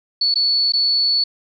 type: tone with dropouts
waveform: sine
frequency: 4435 Hz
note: C#8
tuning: in tune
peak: -14 dBFS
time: 0.21-1.24 s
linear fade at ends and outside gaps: 5 ms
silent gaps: 0.342-0.356 / 0.722-0.735 s
effects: none